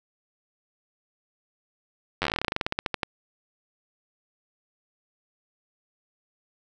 slowing click train, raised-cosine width 0.3 ms, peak -9 dBFS, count 23, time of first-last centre 2.22-3.032 s, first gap 10 ms, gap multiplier 1.11, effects none

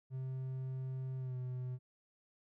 triangle tone with pitch glide, 130.81 to 126.43 Hz, C3 to B2, 0 to +41 cents, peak -36 dBFS, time 0.1-1.79 s, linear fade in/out 50 ms, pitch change -59 cents, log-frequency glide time 1.18-1.36 s, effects none

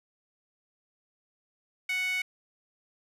sawtooth tone with high-pass filter, 740 Hz, F#5, in tune, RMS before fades -30 dBFS, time 1.89-2.22 s, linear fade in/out 5 ms, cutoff 2200 Hz, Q 6.6, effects resampled to 32000 Hz

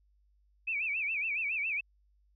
sine tone with vibrato, 2460 Hz, D#7, 20 cents flat, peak -30 dBFS, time 0.67-1.81 s, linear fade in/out 10 ms, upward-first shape sine, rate 7.2 Hz, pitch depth 160 cents each way, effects added 50 Hz sine -65 dBFS peak until 2.35 s

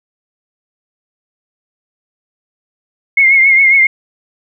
sine tone with vibrato, 2150 Hz, C7, 47 cents sharp, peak -5 dBFS, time 3.17-3.87 s, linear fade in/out 5 ms, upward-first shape triangle, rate 7.3 Hz, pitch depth 60 cents each way, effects none

